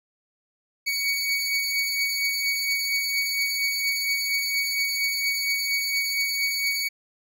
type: beating tone pair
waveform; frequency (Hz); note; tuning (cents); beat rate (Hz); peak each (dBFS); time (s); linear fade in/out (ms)
25% pulse; 2244 / 2248.3; C#7 / C#7; +21 / +24; 4.3; -20 / -27; 0.86-6.89; 20
effects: none